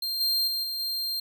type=tone with level steps; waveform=45% pulse; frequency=4186 Hz; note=C8; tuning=in tune; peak=-27 / -22 / -26 / -29 / -27 dBFS; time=0.02-1.2 s; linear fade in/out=5 ms; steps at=0.2 / 0.47 / 0.63 / 0.79 s; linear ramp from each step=10 ms; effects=none